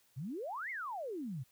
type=exponential two-way sweep; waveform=sine; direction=up then down; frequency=116.8 to 2200 to 116.8 Hz; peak=-38 dBFS; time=0.16-1.44 s; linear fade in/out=20 ms; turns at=0.7 s; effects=white hiss -70 dBFS RMS until 1.51 s